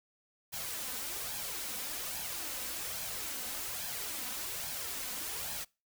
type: noise with flanger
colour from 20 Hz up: white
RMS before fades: -39 dBFS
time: 0.52-5.65 s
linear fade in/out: 20 ms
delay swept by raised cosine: 1.2 to 4 ms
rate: 1.2 Hz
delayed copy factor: +0.55
effects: noise-tail reverb RT60 0.3 s tail -25 dB re dry